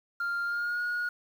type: tone with pitch glide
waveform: sine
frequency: 1396.9 to 1443.7 Hz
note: F6 to F#6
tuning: 0 to -43 cents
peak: -26 dBFS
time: 0.2-1.09 s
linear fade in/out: 5 ms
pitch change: +57 cents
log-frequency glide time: 0.45-0.81 s
effects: tanh soft clip ceiling -27 dBFS + 9-bit